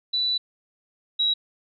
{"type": "tone pair in turn", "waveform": "sine", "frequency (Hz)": [3966, 3864], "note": ["B7", "B7"], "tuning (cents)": [7, -39], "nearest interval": "unison", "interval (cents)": 46, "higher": "first", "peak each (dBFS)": [-21, -19], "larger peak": "second", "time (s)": [[0.13, 0.38], [1.19, 1.34]], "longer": "first", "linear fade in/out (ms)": 10, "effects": []}